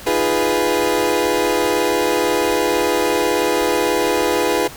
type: chord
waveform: 30% pulse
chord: F half-diminished seventh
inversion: third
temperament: equal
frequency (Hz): 311.1 / 349.2 / 415.3 / 493.9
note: Eb4 / F4 / Ab4 / Cb5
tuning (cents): 0 / 0 / 0 / 0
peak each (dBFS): -21 / -19 / -18 / -17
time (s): 0.06-4.68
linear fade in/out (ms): 10
effects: pink hiss -36 dBFS RMS until 4.76 s